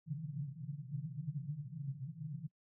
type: band-pass noise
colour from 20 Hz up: pink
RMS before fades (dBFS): -43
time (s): 0.06-2.48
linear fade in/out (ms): 20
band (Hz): 130 to 160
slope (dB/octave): 96
effects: noise-tail reverb RT60 0.1 s tail -24 dB re dry